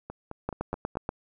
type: two click trains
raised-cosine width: 1 ms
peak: -15 / -23 dBFS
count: 6 / 5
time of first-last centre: 0.49-1.091 / 0.1-0.955 s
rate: 8.32 / 4.68 Hz
effects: none